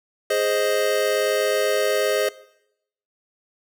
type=chord; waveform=square; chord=Ab major; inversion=none; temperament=equal; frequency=415.3 / 523.3 / 622.3 Hz; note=Ab4 / C5 / Eb5; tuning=0 / 0 / 0 cents; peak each=-24 / -24 / -24 dBFS; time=0.3-2.29 s; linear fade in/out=5 ms; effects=noise-tail reverb RT60 0.8 s tail -20 dB re dry